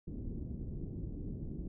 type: low-pass noise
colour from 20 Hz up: pink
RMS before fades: -41 dBFS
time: 0.07-1.68 s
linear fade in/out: 5 ms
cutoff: 330 Hz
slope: 24 dB/octave
effects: none